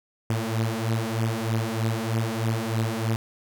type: beating tone pair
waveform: sawtooth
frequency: 111 / 114.2 Hz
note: A2 / A#2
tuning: +16 / -35 cents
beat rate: 3.2 Hz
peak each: -23 dBFS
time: 0.3-3.16 s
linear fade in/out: 0 ms
effects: none